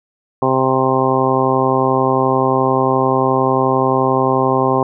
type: harmonic tone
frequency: 131.4 Hz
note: C3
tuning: 8 cents sharp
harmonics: 1 / 2 / 3 / 4 / 5 / 6 / 7 / 8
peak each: -22 / -20 / -18 / -20 / -23 / -20 / -22 / -19 dBFS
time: 0.42-4.83 s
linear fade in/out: 2 ms
effects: none